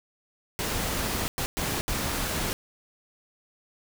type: noise bursts at uneven times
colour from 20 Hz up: pink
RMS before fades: -29 dBFS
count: 4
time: 0.59-1.28 / 1.38-1.46 / 1.57-1.81 / 1.88-2.53 s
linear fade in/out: 0 ms
effects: none